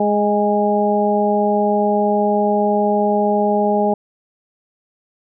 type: harmonic tone with a mistuned harmonic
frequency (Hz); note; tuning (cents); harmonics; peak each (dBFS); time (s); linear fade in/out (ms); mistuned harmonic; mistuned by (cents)
207.7; G#3; 0; 1 / 2 / 3 / 4; -19 / -19 / -19 / -19; 0-3.94; 5; 4; -16
effects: none